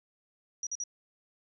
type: tone bursts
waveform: sine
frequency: 5790 Hz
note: F#8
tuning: 38 cents flat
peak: -32 dBFS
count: 3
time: 0.63-0.838 s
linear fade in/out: 2 ms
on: 38 ms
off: 47 ms
effects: none